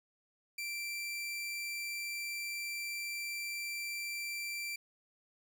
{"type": "tone", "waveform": "sawtooth", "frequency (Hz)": 2349, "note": "D7", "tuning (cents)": 0, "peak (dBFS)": -34, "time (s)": [0.58, 4.76], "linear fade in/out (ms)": 5, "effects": []}